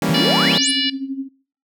sawtooth chord, E diminished seventh, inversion none, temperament equal, 164.81 / 196 / 233.1 / 277.2 Hz, E3 / G3 / Bb3 / Db4, 0 / 0 / 0 / 0 cents, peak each -19 dBFS, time 0.02-0.58 s, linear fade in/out 2 ms
sine exponential sweep, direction up, 131.7 to 10548 Hz, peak -19 dBFS, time 0.09-0.71 s, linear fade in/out 2 ms
harmonic tone, 582 Hz, D5, 16 cents flat, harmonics 3 / 4 / 5 / 6 / 7 / 8 / 9, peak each -29 / -30 / -21 / -28 / -24 / -28 / -28 dBFS, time 0.14-0.9 s, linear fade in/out 5 ms
sine tone with tremolo, 270 Hz, C#4, 45 cents flat, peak -20 dBFS, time 0.43-1.29 s, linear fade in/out 50 ms, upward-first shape sine, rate 12 Hz, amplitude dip 70%
effects noise-tail reverb RT60 0.4 s tail -19 dB re dry

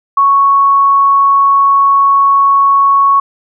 sine tone, 1108.7 Hz, C#6, in tune, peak -5 dBFS, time 0.17-3.2 s, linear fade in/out 5 ms, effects none

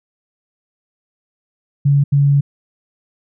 sine tone bursts at uneven times, 141.5 Hz, C#3, 36 cents sharp, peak -9 dBFS, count 2, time 1.85-2.04 / 2.12-2.41 s, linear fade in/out 10 ms, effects none

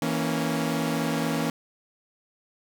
sawtooth chord, A# diminished, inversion second, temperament equal with one note detuned, 163.3 / 233.1 / 277.2 Hz, E3 / A#3 / C#4, -16 / 0 / 0 cents, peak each -25 dBFS, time 0.02-1.5 s, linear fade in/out 2 ms, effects none

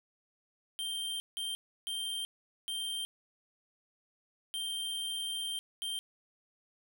square tone bursts at uneven times, 3158 Hz, G7, 12 cents sharp, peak -35 dBFS, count 6, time 0.79-1.2 / 1.37-1.55 / 1.87-2.25 / 2.68-3.05 / 4.54-5.59 / 5.82-5.99 s, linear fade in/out 0 ms, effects none

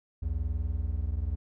triangle tone pair together, 61.74 / 82.41 Hz, B1 / E2, 0 / 0 cents, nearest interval perfect fourth, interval 500 cents, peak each -29 / -29 dBFS, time 0.22-1.36 s, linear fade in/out 10 ms, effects none

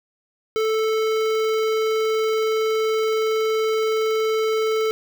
square tone with notch filter, 439.3 Hz, A4, 3 cents flat, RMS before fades -21 dBFS, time 0.56-4.91 s, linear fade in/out 0 ms, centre 10000 Hz, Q 0.52, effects 8-bit

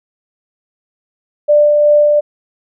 sine tone with tremolo, 592 Hz, D5, 14 cents sharp, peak -5 dBFS, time 1.48-2.21 s, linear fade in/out 20 ms, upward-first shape sine, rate 2.7 Hz, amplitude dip 25%, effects none

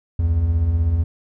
triangle beating tone pair, 67.9 / 83.9 Hz, C#2 / E2, -35 / +31 cents, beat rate 16 Hz, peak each -23 / -14 dBFS, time 0.19-1.04 s, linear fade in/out 5 ms, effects none

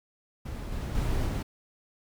brown noise with level steps, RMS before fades -36 / -33 / -28 / -30 dBFS, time 0.45-1.43 s, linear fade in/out 10 ms, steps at 0.72 / 0.95 / 1.27 s, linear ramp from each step 2 ms, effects none

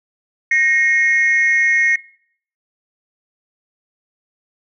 sine tone pair together, 1864.7 / 2162 Hz, A#6 / C#7, 0 / -44 cents, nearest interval minor third, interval 256 cents, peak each -13 dBFS, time 0.51-1.96 s, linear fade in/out 5 ms, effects noise-tail reverb RT60 0.6 s tail -21 dB re dry + tanh soft clip ceiling -7 dBFS

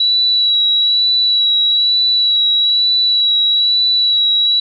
sine tone with vibrato, 3918 Hz, B7, 15 cents flat, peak -10 dBFS, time 0-4.6 s, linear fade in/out 5 ms, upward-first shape sine, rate 1.1 Hz, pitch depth 20 cents each way, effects none

